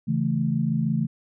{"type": "chord", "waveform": "sine", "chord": "A major", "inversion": "first", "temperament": "equal", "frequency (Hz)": [138.59, 164.81, 220], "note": ["C#3", "E3", "A3"], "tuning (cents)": [0, 0, 0], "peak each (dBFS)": [-26, -25, -25], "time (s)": [0.07, 1.07], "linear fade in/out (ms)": 20, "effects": []}